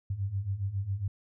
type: beating tone pair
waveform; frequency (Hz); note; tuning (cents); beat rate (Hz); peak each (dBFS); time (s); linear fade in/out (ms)
sine; 93.9 / 101.2; F#2 / G#2; +26 / -44; 7.3; -35 / -31; 0.1-1.08; 5
effects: none